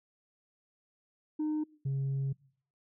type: tone pair in turn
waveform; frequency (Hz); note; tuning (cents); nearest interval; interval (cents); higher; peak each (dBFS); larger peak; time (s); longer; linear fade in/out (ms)
sine; 306.2 / 136.4; D#4 / C#3; -28 / -28; octave + major second; 1400; first; -27; neither; 1.39-1.64 / 1.85-2.33; second; 10
effects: noise-tail reverb RT60 0.6 s tail -25 dB re dry + tanh soft clip ceiling -28 dBFS